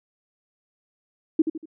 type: tone with echo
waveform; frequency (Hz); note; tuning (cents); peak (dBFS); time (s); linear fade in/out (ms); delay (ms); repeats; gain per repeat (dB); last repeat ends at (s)
sine; 318.3; D#4; +39; -13; 1.39-1.42; 5; 79; 3; -8; 1.657
effects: none